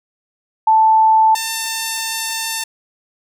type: tone pair in turn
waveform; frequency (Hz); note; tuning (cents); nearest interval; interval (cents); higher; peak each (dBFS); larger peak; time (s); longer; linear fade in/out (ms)
sine / 5% pulse; 880 / 896.9; A5 / A5; 0 / +33; unison; 33; second; -8; neither; 0.67-1.35 / 1.35-2.64; second; 5
effects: none